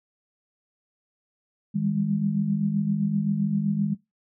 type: tone cluster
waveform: sine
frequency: 158.3 / 196.3 / 204 Hz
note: D#3 / G3 / G#3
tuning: +30 / +3 / -31 cents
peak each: -27 / -32 / -24 dBFS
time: 1.74-3.95 s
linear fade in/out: 20 ms
effects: noise-tail reverb RT60 0.2 s tail -20 dB re dry